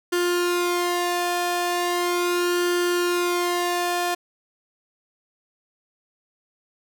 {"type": "tone with flanger", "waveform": "sawtooth", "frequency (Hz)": 352.1, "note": "F4", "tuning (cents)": 14, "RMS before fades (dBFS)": -23, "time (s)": [0.12, 4.15], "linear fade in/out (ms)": 10, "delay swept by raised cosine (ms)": [0.65, 1.19], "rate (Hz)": 0.38, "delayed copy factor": 0.7, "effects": []}